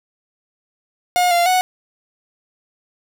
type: tone with pitch steps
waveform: 45% pulse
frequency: 717 / 693 / 738 Hz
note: F5 / F5 / F#5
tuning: +45 / -14 / -5 cents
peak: -13 dBFS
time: 1.16-1.61 s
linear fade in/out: 0 ms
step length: 150 ms
effects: none